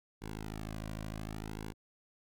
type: tone with flanger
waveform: sawtooth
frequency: 53.3 Hz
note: G#1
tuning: 46 cents sharp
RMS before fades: -42 dBFS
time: 0.21-1.73 s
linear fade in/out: 20 ms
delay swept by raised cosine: 1.6 to 2.34 ms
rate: 0.67 Hz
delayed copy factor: -0.9
effects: Opus 48 kbps